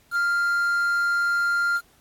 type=tone with quantisation; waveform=triangle; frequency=1396.9 Hz; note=F6; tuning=in tune; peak=-18 dBFS; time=0.11-1.81 s; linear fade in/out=50 ms; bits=7; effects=pink hiss -59 dBFS RMS until 2 s + AAC 64 kbps